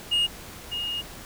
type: tone pair in turn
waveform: sine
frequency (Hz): 2855 / 2855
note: F7 / F7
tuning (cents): +37 / +37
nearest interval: unison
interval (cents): 0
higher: neither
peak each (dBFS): -17 / -27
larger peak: first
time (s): 0.11-0.27 / 0.71-1.02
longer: second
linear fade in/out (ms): 20
effects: tanh soft clip ceiling -19 dBFS + pink hiss -42 dBFS RMS until 1.25 s